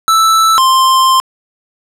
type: tone pair in turn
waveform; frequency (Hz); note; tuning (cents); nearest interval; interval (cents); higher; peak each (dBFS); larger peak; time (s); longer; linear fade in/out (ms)
square; 1318.5 / 1048.9; E6 / C6; 0 / +4; major third; 396; first; -7; neither; 0.08-0.58 / 0.58-1.2; second; 0
effects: low-pass 12000 Hz 12 dB/octave + 7-bit